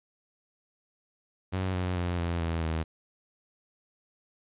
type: tone with pitch steps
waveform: sawtooth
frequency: 93.6 / 90.78 / 88.04 / 85.39 / 82.81 / 80.32 Hz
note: F#2 / F#2 / F2 / F2 / E2 / E2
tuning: +20 / -32 / +14 / -38 / +8 / -44 cents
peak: -24 dBFS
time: 1.52-2.84 s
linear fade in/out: 20 ms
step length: 220 ms
effects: resampled to 8000 Hz + 11-bit